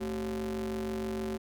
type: ring-modulated tone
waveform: square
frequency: 80.8 Hz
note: E2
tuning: 34 cents flat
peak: -30 dBFS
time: 0-1.38 s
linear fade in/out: 20 ms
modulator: 300 Hz
effects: none